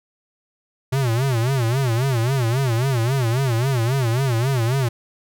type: tone with vibrato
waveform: square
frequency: 124.8 Hz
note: B2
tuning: 19 cents sharp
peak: -18 dBFS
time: 0.92-4.89 s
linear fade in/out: 10 ms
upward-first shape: sine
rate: 3.7 Hz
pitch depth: 180 cents each way
effects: none